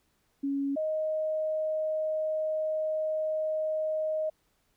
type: tone pair in turn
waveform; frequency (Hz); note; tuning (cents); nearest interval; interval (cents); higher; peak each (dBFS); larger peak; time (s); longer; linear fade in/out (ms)
sine; 278.1 / 624.3; C#4 / D#5; +6 / +6; octave + major second; 1400; second; -27; neither; 0.43-0.76 / 0.76-4.3; second; 10
effects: pink hiss -72 dBFS RMS until 4.76 s